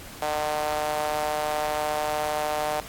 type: tone with high-pass filter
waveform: sawtooth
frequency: 151.1 Hz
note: D3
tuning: 50 cents sharp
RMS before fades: -27 dBFS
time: 0.22-2.8 s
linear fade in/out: 0 ms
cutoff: 680 Hz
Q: 3.8
effects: pink hiss -42 dBFS RMS until 2.88 s + AAC 64 kbps